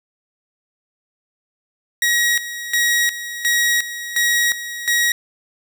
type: tone with tremolo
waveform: sawtooth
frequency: 1901 Hz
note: A#6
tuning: 33 cents sharp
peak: -11 dBFS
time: 2.02-5.12 s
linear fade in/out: 2 ms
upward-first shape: square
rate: 1.4 Hz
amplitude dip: 75%
effects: none